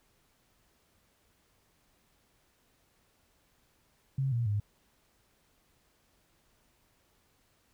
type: tone with pitch steps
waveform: sine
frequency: 134.8 / 118.03 / 103.35 Hz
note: C#3 / A#2 / G#2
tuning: -48 / +22 / -8 cents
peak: -27 dBFS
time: 4.18-4.6 s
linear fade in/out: 5 ms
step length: 140 ms
effects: pink hiss -70 dBFS RMS until 7.73 s